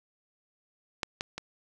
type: clicks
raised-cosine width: 0.2 ms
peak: -12 / -14 / -19 dBFS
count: 3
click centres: 1.032 / 1.209 / 1.38 s
effects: none